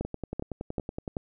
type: two click trains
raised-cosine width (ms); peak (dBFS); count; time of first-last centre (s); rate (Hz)
2; -17 / -20; 4 / 12; 0.01-1.168 / 0.05-1.078; 2.59 / 10.7
effects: none